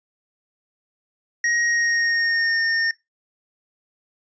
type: tone with pitch glide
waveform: square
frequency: 1884 to 1825.1 Hz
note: A#6 to A#6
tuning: +18 to -37 cents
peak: -19 dBFS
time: 1.44-2.91 s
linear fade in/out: 2 ms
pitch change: -55 cents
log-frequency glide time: 1.63-2.61 s
effects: noise-tail reverb RT60 0.2 s tail -22 dB re dry + resampled to 16000 Hz